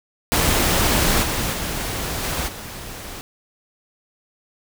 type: noise with level steps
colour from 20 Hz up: pink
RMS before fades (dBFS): -18 / -23 / -26 / -24 / -34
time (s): 0.32-3.21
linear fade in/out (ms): 0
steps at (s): 1.22 / 1.52 / 2.22 / 2.47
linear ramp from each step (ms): 20
effects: none